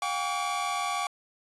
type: tone cluster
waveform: 45% pulse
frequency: 719 / 800 / 1139 / 2324 Hz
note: F#5 / G5 / C#6 / D7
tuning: -50 / +35 / +47 / -19 cents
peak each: -34 / -34 / -31 / -38 dBFS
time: 0.02-1.07 s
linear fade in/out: 2 ms
effects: resampled to 24000 Hz